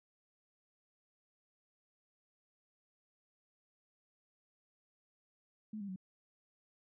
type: tone with pitch steps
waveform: sine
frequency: 214.7 / 200.3 / 186.91 Hz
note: A3 / G3 / F#3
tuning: -42 / +38 / +18 cents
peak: -40 dBFS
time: 5.73-5.961 s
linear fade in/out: 5 ms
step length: 77 ms
effects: none